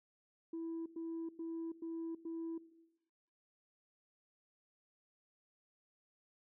sine tone bursts, 329.6 Hz, E4, in tune, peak -38 dBFS, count 5, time 0.53-2.58 s, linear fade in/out 5 ms, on 330 ms, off 100 ms, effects noise-tail reverb RT60 1.0 s tail -17 dB re dry + tanh soft clip ceiling -37 dBFS

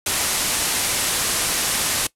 white low-pass noise, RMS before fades -22 dBFS, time 0.06-2.07 s, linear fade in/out 5 ms, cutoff 12000 Hz, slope 48 dB/octave, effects noise-tail reverb RT60 0.1 s tail -20 dB re dry

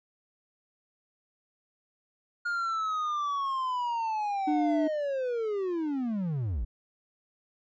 triangle linear sweep, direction down, 1425 to 46.25 Hz, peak -26 dBFS, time 2.45-6.65 s, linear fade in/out 10 ms
triangle tone, 300 Hz, D4, 37 cents sharp, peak -23 dBFS, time 4.47-4.88 s, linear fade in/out 10 ms
effects resampled to 16000 Hz

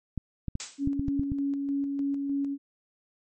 clicks, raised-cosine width 5 ms, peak -18 dBFS, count 8, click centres 0.177 / 0.483 / 0.554 / 0.874 / 0.995 / 1.083 / 1.195 / 1.319 s
blue noise with exponential decay, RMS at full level -27 dBFS, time 0.6-0.88 s, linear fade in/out 1 ms, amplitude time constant 60 ms
sine tone with tremolo, 279.5 Hz, C#4, 14 cents sharp, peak -25 dBFS, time 0.78-2.58 s, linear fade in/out 50 ms, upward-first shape square, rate 3.3 Hz, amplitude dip 30%
effects MP3 32 kbps

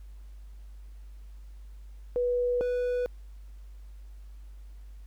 sine / triangle tone pair in turn, 490 / 493.1 Hz, B4 / B4, -14 / -3 cents, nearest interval unison, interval 11 cents, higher second, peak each -24 dBFS, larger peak neither, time 2.16-2.61 / 2.61-3.06 s, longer neither, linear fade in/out 0 ms, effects added 50 Hz sine -43 dBFS peak until 5.06 s + pink hiss -67 dBFS RMS until 5.06 s

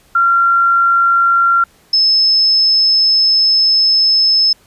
sine tone pair in turn, 1375 / 5217 Hz, F6 / E8, -27 / -19 cents, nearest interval octave + major seventh, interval 2308 cents, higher second, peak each -8 dBFS, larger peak neither, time 0.15-1.64 / 1.93-4.53 s, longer second, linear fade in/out 5 ms, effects pink hiss -50 dBFS RMS until 4.66 s + resampled to 32000 Hz

